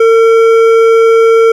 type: tone with hard clipping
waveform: triangle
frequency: 453.6 Hz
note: A#4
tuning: 47 cents flat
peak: -5 dBFS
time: 0-1.52 s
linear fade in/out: 5 ms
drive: 13 dB
effects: none